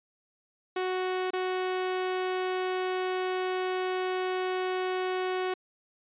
sawtooth tone with dropouts, 370 Hz, F#4, in tune, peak -24 dBFS, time 0.76-5.54 s, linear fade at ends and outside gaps 5 ms, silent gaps 1.306-1.333 s, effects resampled to 8000 Hz

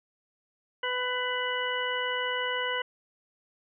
harmonic tone with a mistuned harmonic, 499.3 Hz, B4, 19 cents sharp, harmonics 1 / 2 / 3 / 4 / 6, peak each -34 / -34 / -34 / -34 / -34 dBFS, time 0.83-2.82 s, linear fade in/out 5 ms, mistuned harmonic 6, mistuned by -25 cents, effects none

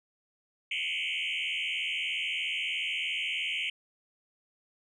sine tone with frequency modulation, 2637 Hz, E7, in tune, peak -28 dBFS, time 0.71-3.7 s, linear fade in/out 5 ms, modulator 83.1 Hz, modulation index 5.9, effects tanh soft clip ceiling -27 dBFS

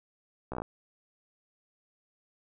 slowing click train, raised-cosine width 1 ms, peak -22 dBFS, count 7, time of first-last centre 0.52-0.619 s, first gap 15 ms, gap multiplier 1.04, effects none

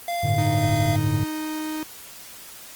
square tone with pitch glide, 692 to 683.7 Hz, F5 to F5, -16 to -37 cents, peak -25 dBFS, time 0.08-0.96 s, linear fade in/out 2 ms, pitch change -21 cents, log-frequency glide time 0.4-0.71 s
triangle chord, G suspended second, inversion none, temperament equal, 98 / 110 / 146.83 Hz, G2 / A2 / D3, 0 / 0 / 0 cents, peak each -24 / -21 / -23 dBFS, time 0.23-1.24 s, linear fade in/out 10 ms
45% pulse tone, 310.3 Hz, D#4, 5 cents flat, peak -27 dBFS, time 0.38-1.83 s, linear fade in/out 0 ms
effects white hiss -42 dBFS RMS until 2.75 s + Opus 24 kbps

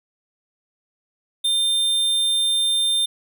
square tone, 3600 Hz, A7, 39 cents sharp, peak -18 dBFS, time 1.44-3.06 s, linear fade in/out 10 ms, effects none

